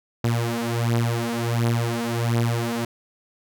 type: beating tone pair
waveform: sawtooth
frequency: 116.54 / 117.94 Hz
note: A#2 / A#2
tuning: 0 / +21 cents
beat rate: 1.4 Hz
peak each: -20 / -20 dBFS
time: 0.24-2.85 s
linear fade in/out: 5 ms
effects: none